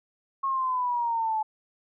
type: exponential sweep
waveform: sine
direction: down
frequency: 1092 to 860 Hz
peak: -24 dBFS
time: 0.43-1.43 s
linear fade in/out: 10 ms
effects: none